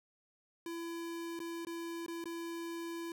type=tone with dropouts; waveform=square; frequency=336 Hz; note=E4; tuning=33 cents sharp; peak=-40 dBFS; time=0.66-3.12 s; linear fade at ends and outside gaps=2 ms; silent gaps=1.392-1.401 / 1.65-1.669 / 2.063-2.081 / 2.241-2.256 s; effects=none